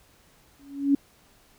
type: tone with exponential growth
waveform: sine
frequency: 280 Hz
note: C#4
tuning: 18 cents sharp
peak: -14 dBFS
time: 0.59-0.95 s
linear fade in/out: 5 ms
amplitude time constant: 78 ms
effects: pink hiss -59 dBFS RMS until 1.58 s